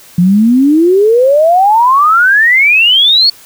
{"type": "exponential sweep", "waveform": "sine", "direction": "up", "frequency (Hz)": [170.5, 4483], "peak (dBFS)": -4, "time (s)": [0.18, 3.3], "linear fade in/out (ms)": 5, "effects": ["white hiss -38 dBFS RMS until 3.45 s"]}